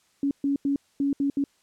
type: tone bursts at uneven times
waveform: sine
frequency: 280 Hz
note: C#4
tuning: 18 cents sharp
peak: -21 dBFS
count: 6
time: 0.23-0.31 / 0.44-0.56 / 0.65-0.76 / 1-1.13 / 1.2-1.3 / 1.37-1.44 s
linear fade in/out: 2 ms
effects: white hiss -65 dBFS RMS until 1.62 s + low-pass 9000 Hz 12 dB/octave